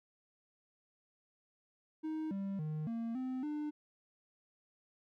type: tone with pitch steps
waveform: triangle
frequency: 313.6 / 196.3 / 154.1 / 229.9 / 257.6 / 299.2 Hz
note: D#4 / G3 / D#3 / A#3 / C4 / D4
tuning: +14 / +3 / -16 / -24 / -27 / +32 cents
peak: -34 dBFS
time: 2.03-3.71 s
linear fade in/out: 20 ms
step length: 280 ms
effects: none